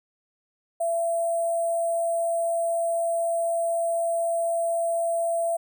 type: tone with sample-and-hold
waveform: sine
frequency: 674 Hz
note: E5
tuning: 38 cents sharp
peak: -22 dBFS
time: 0.8-5.57 s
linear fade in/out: 10 ms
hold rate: 8820 Hz
effects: none